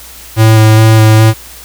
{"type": "tone with vibrato", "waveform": "square", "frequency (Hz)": 110, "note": "A2", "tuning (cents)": 0, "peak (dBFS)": -3, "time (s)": [0.36, 1.34], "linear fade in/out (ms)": 50, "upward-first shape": "square", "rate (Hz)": 2.4, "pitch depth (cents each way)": 11, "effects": ["added 60 Hz sine -37 dBFS peak until 1.64 s", "white hiss -32 dBFS RMS until 1.64 s"]}